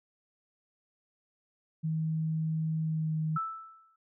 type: tone with pitch glide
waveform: sine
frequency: 158.9 to 156.98 Hz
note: D#3 to D#3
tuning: +37 to +16 cents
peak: -28 dBFS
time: 1.83-3.38 s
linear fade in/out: 20 ms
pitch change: -21 cents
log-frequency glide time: 2.82-3.14 s
type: tone with exponential decay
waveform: sine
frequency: 1318.5 Hz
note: E6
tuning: in tune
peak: -27 dBFS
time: 3.36-3.96 s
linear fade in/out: 5 ms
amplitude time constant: 130 ms
effects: none